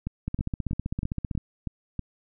two click trains, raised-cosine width 5 ms, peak -16 / -17 dBFS, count 18 / 7, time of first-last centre 0.28-1.377 / 0.07-1.993 s, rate 15.5 / 3.12 Hz, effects none

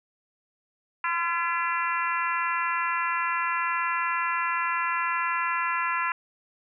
harmonic tone with a mistuned harmonic, 340.7 Hz, F4, 43 cents flat, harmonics 3 / 4 / 5 / 6 / 7 / 8, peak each -28 / -30 / -32 / -34 / -35 / -36 dBFS, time 1.04-6.12 s, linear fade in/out 2 ms, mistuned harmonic 6, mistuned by -25 cents, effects none

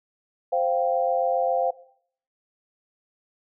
sine chord, C suspended fourth, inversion none, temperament just, 523.3 / 697.7 / 784.9 Hz, C5 / F5 / G5, 0 / -2 / +2 cents, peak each -24 / -24 / -27 dBFS, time 0.52-1.71 s, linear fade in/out 10 ms, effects noise-tail reverb RT60 0.6 s tail -18 dB re dry

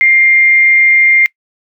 sine tone with amplitude modulation, 2109 Hz, C7, 13 cents sharp, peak -4 dBFS, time 0.01-1.26 s, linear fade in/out 0 ms, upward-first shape sine, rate 254 Hz, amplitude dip 25%, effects noise-tail reverb RT60 0.1 s tail -24 dB re dry

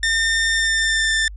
sawtooth tone with pitch glide, 1810 to 1782 Hz, A6 to A6, +48 to +22 cents, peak -13 dBFS, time 0.03-1.28 s, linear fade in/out 2 ms, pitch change -26 cents, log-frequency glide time 0.5-1.13 s, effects added 50 Hz sine -32 dBFS peak until 1.36 s + resampled to 22050 Hz

